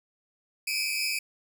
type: tone cluster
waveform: sawtooth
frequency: 2312 / 2411 / 2557 / 5110 Hz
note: D7 / D7 / D#7 / D#8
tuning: -28 / +45 / +47 / +45 cents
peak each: -30 dBFS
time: 0.67-1.19 s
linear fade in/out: 5 ms
effects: none